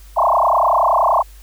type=tone with frequency modulation; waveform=sine; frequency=869 Hz; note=A5; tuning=22 cents flat; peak=-11 dBFS; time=0.16-1.23 s; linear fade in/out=20 ms; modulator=30.4 Hz; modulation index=7.8; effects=added 50 Hz sine -38 dBFS peak until 1.42 s + white hiss -49 dBFS RMS until 1.42 s